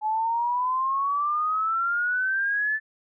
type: exponential sweep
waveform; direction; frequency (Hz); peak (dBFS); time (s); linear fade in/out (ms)
sine; up; 851 to 1760; -22; 0.01-2.8; 50
effects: none